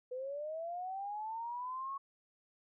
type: linear sweep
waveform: sine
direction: up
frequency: 493.9 to 1108.7 Hz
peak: -38 dBFS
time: 0.11-1.98 s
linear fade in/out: 10 ms
effects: none